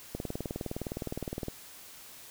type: click train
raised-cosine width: 2 ms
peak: -21 dBFS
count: 27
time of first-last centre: 0.15-1.483 s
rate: 19.5 Hz
effects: white hiss -50 dBFS RMS until 2.3 s